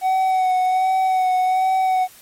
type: tone with vibrato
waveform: triangle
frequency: 748 Hz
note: F#5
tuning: 19 cents sharp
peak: -13 dBFS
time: 0.01-2.08 s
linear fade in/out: 50 ms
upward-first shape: sine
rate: 1.3 Hz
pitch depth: 22 cents each way
effects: white hiss -46 dBFS RMS until 2.21 s + MP3 64 kbps